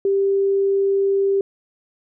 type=tone; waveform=sine; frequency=393.5 Hz; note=G4; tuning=7 cents sharp; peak=-15 dBFS; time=0.05-1.41 s; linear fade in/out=2 ms; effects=none